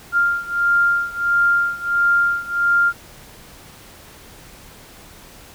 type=beating tone pair; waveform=sine; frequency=1396.9 / 1398.4 Hz; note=F6 / F6; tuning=0 / +2 cents; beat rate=1.5 Hz; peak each=-17 / -19 dBFS; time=0.12-2.93 s; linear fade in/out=50 ms; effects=pink hiss -43 dBFS RMS until 5.54 s